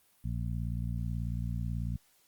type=harmonic tone; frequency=58.27 Hz; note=A#1; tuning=in tune; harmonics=1 / 2 / 3 / 4; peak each=-35 / -35 / -39 / -45 dBFS; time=0.24-1.97 s; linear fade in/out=10 ms; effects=white hiss -67 dBFS RMS until 2.27 s + Opus 32 kbps